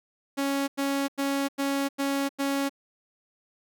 sawtooth tone bursts, 277.2 Hz, C#4, in tune, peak -21 dBFS, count 6, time 0.37-2.695 s, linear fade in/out 20 ms, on 310 ms, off 93 ms, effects none

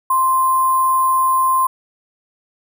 sine tone with sample-and-hold, 1046.5 Hz, C6, in tune, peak -12 dBFS, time 0.1-1.67 s, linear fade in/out 5 ms, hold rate 11025 Hz, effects none

